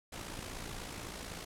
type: noise with amplitude modulation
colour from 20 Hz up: pink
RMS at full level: -41 dBFS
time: 0.12-1.45 s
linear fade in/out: 10 ms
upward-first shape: sine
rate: 56.1 Hz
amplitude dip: 55%
effects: low-pass 11000 Hz 12 dB/octave